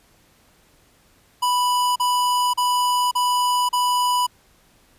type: tone bursts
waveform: square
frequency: 987.8 Hz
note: B5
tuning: in tune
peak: -18 dBFS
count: 5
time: 1.42-4.268 s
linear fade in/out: 10 ms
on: 540 ms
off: 37 ms
effects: pink hiss -57 dBFS RMS until 4.98 s + resampled to 32000 Hz